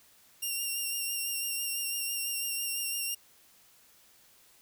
5% pulse tone with vibrato, 2777 Hz, F7, 10 cents flat, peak -23 dBFS, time 0.42-3.15 s, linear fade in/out 10 ms, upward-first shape sine, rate 6 Hz, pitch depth 24 cents each way, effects white hiss -61 dBFS RMS until 4.61 s

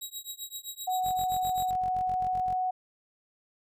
15% pulse tone with tremolo, 3833 Hz, A#7, 47 cents sharp, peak -27 dBFS, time 0.01-1.71 s, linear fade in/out 10 ms, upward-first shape triangle, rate 7.7 Hz, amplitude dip 100%
sine tone, 740 Hz, F#5, in tune, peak -26 dBFS, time 0.87-2.71 s, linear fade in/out 10 ms
15% pulse tone bursts, 45.77 Hz, F#1, 18 cents flat, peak -36 dBFS, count 12, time 1.04-2.547 s, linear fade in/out 10 ms, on 88 ms, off 41 ms
effects none

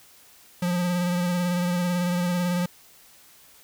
square tone with vibrato, 177.1 Hz, F3, 24 cents sharp, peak -23 dBFS, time 0.62-2.66 s, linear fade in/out 5 ms, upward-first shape sine, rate 18 Hz, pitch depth 28 cents each way, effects white hiss -53 dBFS RMS until 3.63 s

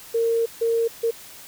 sine tone bursts at uneven times, 459.9 Hz, A#4, 23 cents flat, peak -18 dBFS, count 3, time 0.14-0.46 / 0.61-0.88 / 1.03-1.11 s, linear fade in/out 10 ms, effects white hiss -43 dBFS RMS until 1.47 s

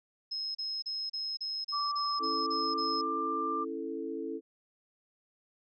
sine tone bursts, 5150 Hz, E8, 41 cents flat, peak -33 dBFS, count 10, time 0.31-3.016 s, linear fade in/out 10 ms, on 240 ms, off 34 ms
sine tone with pitch glide, 1166 to 1186.4 Hz, D6 to D6, -13 to +17 cents, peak -31 dBFS, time 1.72-3.65 s, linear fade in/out 20 ms, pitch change +30 cents, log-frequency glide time 2.39-2.65 s
sine chord, A major, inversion first, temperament just, 275 / 330 / 440 Hz, C#4 / E4 / A4, -14 / +2 / 0 cents, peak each -40 / -38 / -38 dBFS, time 2.19-4.41 s, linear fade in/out 50 ms
effects none

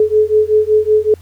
sine beating tone pair, 425.9 / 431.2 Hz, G#4 / A4, +44 / -35 cents, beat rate 5.3 Hz, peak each -12 dBFS, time 0-1.14 s, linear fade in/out 2 ms, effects added 86 Hz sine -36 dBFS peak until 1.21 s + pink hiss -49 dBFS RMS until 1.21 s

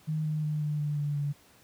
sine tone with pitch steps, 155.56 / 153.6 / 151.66 / 149.74 / 147.85 / 145.98 / 144.14 Hz, D#3 / D#3 / D#3 / D3 / D3 / D3 / D3, 0 / -22 / -44 / +34 / +12 / -10 / -32 cents, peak -27 dBFS, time 0.07-1.33 s, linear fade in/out 20 ms, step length 180 ms, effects pink hiss -59 dBFS RMS until 1.63 s + high-pass 80 Hz 12 dB/octave

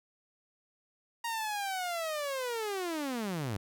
sawtooth linear sweep, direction down, 940 to 91.9 Hz, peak -29 dBFS, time 1.24-3.57 s, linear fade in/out 5 ms, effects none

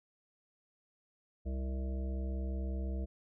harmonic tone, 65.41 Hz, C2, in tune, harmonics 1 / 3 / 5 / 7 / 9 / 10, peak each -34 / -44 / -48 / -51 / -53 / -54 dBFS, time 1.45-3.06 s, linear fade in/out 20 ms, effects none

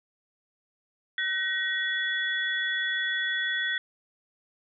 sine tone cluster, 1519 / 1893 / 3406 Hz, F#6 / A#6 / G#7, +45 / +26 / +43 cents, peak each -32 / -28 / -32 dBFS, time 1.18-3.78 s, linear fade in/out 2 ms, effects none

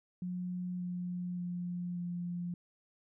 sine tone with pitch steps, 180 / 178.34 / 176.7 / 175.08 Hz, F#3 / F3 / F3 / F3, -47 / +37 / +21 / +5 cents, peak -35 dBFS, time 0.22-2.54 s, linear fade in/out 2 ms, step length 580 ms, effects none

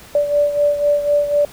sine beating tone pair, 582 / 586 Hz, D5 / D5, -16 / -4 cents, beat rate 4 Hz, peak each -14 / -20 dBFS, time 0.15-1.45 s, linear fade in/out 2 ms, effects pink hiss -41 dBFS RMS until 1.52 s

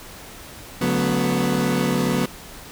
30% pulse chord, B minor seventh, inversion first, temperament equal with one note detuned, 143.06 / 185 / 220 / 246.9 Hz, D3 / F#3 / A3 / B3, -45 / 0 / 0 / 0 cents, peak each -23 / -21 / -25 / -20 dBFS, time 0.81-2.26 s, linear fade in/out 5 ms, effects pink hiss -40 dBFS RMS until 2.71 s

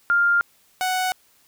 sine / sawtooth tone pair in turn, 1400 / 741.6 Hz, F6 / F#5, +4 / +4 cents, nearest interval major seventh, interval 1100 cents, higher first, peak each -15 / -17 dBFS, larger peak first, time 0.1-0.41 / 0.81-1.12 s, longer neither, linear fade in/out 0 ms, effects white hiss -59 dBFS RMS until 1.47 s

